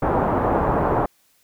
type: low-pass noise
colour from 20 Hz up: white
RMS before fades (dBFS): -20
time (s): 0.02-1.06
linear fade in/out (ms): 5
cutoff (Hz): 1000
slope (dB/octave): 24
effects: white hiss -61 dBFS RMS until 1.43 s